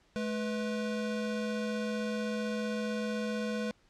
square tone pair together, 213.9 / 493.9 Hz, A3 / B4, -49 / 0 cents, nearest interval octave + major second, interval 1449 cents, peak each -34 / -37 dBFS, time 0.16-3.71 s, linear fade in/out 0 ms, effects pink hiss -67 dBFS RMS until 3.89 s + low-pass 6000 Hz 12 dB/octave

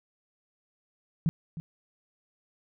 sine tone with echo, 162.2 Hz, E3, 28 cents flat, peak -21 dBFS, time 1.26-1.29 s, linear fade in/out 0 ms, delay 310 ms, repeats 1, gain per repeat -13 dB, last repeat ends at 1.6 s, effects none

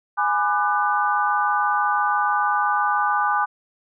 sine chord, G# half-diminished seventh, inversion none, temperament just, 830.6 / 996.7 / 1196.1 / 1495.1 Hz, G#5 / B5 / D6 / F#6, 0 / +16 / +31 / +18 cents, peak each -22 / -26 / -22 / -25 dBFS, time 0.17-3.46 s, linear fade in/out 20 ms, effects none

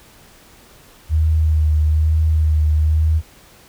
sine tone with vibrato, 77.78 Hz, D#2, in tune, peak -12 dBFS, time 1.09-3.22 s, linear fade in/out 50 ms, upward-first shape sine, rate 1.1 Hz, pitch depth 26 cents each way, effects pink hiss -47 dBFS RMS until 3.68 s

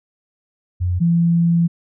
sine tone pair in turn, 89.4 / 169.4 Hz, F2 / E3, +41 / +48 cents, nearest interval major seventh, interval 1107 cents, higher second, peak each -16 / -12 dBFS, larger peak second, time 0.8-1 / 1-1.68 s, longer second, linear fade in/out 20 ms, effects none

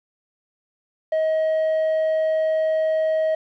triangle tone with quantisation, 633 Hz, D#5, 30 cents sharp, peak -16 dBFS, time 1.12-3.35 s, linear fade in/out 5 ms, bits 7, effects low-pass 3000 Hz 12 dB/octave

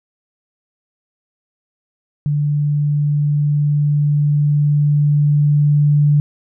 sine tone with level ramp, 146.83 Hz, D3, in tune, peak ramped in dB -14 to -9 dBFS, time 2.26-6.2 s, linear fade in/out 0 ms, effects none

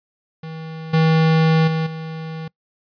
square tone with level steps, 160.3 Hz, E3, 48 cents flat, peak -30 / -13 / -19 / -28 dBFS, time 0.43-2.48 s, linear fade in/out 5 ms, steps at 0.93 / 1.67 / 1.86 s, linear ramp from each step 10 ms, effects noise-tail reverb RT60 0.1 s tail -24 dB re dry + resampled to 11025 Hz

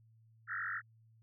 sine tone with frequency modulation, 1611 Hz, G6, 47 cents sharp, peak -36 dBFS, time 0.47-0.82 s, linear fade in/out 50 ms, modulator 46.8 Hz, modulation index 6.3, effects added 112 Hz sine -62 dBFS peak until 1.22 s

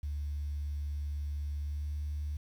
sine tone with pitch glide, 73 to 74.1 Hz, D2 to D2, -10 to +16 cents, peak -32 dBFS, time 0.03-2.37 s, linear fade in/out 5 ms, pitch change +26 cents, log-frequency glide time 1.58-1.91 s, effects tanh soft clip ceiling -29 dBFS + 10-bit

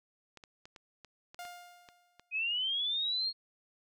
clicks, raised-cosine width 0.2 ms, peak -33 dBFS, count 9, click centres 0.373 / 0.438 / 0.655 / 0.762 / 1.047 / 1.345 / 1.452 / 1.888 / 2.196 s
sawtooth tone with exponential decay, 706 Hz, F5, 19 cents sharp, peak -37 dBFS, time 1.39-2.36 s, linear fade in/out 1 ms, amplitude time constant 210 ms
sine linear sweep, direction up, 2489 to 4303 Hz, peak -30 dBFS, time 2.31-3.33 s, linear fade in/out 50 ms
effects none

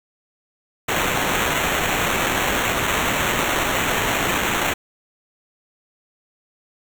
white noise with sample-and-hold, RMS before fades -21 dBFS, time 0.88-4.74 s, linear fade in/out 10 ms, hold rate 4900 Hz, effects none

